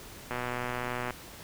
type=click train; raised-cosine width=0.5 ms; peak=-18 dBFS; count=99; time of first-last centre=0.31-1.107 s; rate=123 Hz; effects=pink hiss -47 dBFS RMS until 1.43 s